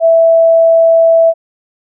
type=tone; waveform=sine; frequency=659.3 Hz; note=E5; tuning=in tune; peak=-4 dBFS; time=0-1.34 s; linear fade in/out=50 ms; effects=none